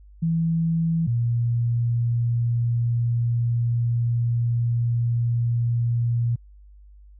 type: tone pair in turn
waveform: sine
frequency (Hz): 164.81 / 118.2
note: E3 / A#2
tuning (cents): 0 / +24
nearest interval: tritone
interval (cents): 576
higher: first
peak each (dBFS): -19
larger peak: neither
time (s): 0.22-1.07 / 1.07-6.36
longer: second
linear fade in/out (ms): 10
effects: added 50 Hz sine -45 dBFS peak until 7.19 s